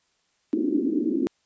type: band-pass noise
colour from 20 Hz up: white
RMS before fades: -24 dBFS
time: 0.53-1.27 s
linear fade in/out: 0 ms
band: 250 to 330 Hz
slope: 48 dB/octave
effects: white hiss -69 dBFS RMS until 1.45 s + resampled to 16000 Hz